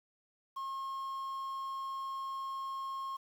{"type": "tone with quantisation", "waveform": "triangle", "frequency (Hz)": 1077, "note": "C6", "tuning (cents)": 50, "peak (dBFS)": -35, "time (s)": [0.56, 3.17], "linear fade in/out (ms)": 10, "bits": 10, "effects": []}